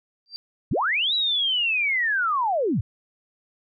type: tone with exponential growth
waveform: sine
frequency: 4699 Hz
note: D8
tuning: in tune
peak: -28 dBFS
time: 0.26-0.36 s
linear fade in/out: 0 ms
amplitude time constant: 21 ms
type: linear two-way sweep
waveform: sine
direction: up then down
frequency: 61.2 to 3951 to 76.3 Hz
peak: -20 dBFS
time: 0.71-2.81 s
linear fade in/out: 5 ms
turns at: 1.14 s
effects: none